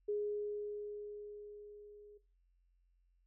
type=tone with level ramp; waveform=sine; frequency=415.3 Hz; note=G#4; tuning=in tune; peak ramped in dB=-33 to -55 dBFS; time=0.08-2.18 s; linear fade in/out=10 ms; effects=noise-tail reverb RT60 0.3 s tail -17 dB re dry + added 44 Hz sine -70 dBFS peak until 3.26 s